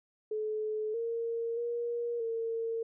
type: tone with pitch steps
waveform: sine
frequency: 430.3 / 461.9 / 473.4 / 455.7 Hz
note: A4 / A#4 / A#4 / A#4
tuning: -39 / -16 / +27 / -39 cents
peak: -31 dBFS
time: 0.31-2.83 s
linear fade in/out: 5 ms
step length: 630 ms
effects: none